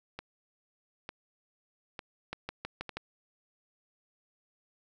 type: two click trains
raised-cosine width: 0.3 ms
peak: -20 / -23 dBFS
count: 5 / 4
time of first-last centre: 2.33-2.97 / 0.19-2.893 s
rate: 6.25 / 1.11 Hz
effects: none